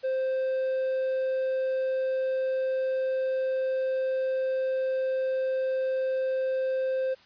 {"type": "tone", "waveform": "triangle", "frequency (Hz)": 523.3, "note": "C5", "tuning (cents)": 0, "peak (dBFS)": -23, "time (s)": [0.03, 7.15], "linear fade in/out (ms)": 20, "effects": ["white hiss -56 dBFS RMS until 7.25 s", "resampled to 11025 Hz"]}